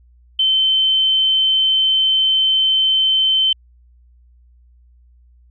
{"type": "tone", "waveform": "sine", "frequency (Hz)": 3083, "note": "G7", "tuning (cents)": -29, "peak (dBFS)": -12, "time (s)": [0.39, 3.53], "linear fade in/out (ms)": 5, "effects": ["added 60 Hz sine -47 dBFS peak until 5.5 s"]}